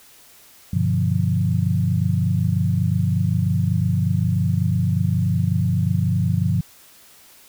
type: chord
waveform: sine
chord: G dominant seventh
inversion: none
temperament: equal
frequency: 98 / 123.47 / 146.83 / 174.61 Hz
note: G2 / B2 / D3 / F3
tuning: 0 / 0 / 0 / 0 cents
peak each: -21 / -23 / -24 / -22 dBFS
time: 0.73-6.61 s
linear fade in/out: 5 ms
effects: white hiss -49 dBFS RMS until 7.48 s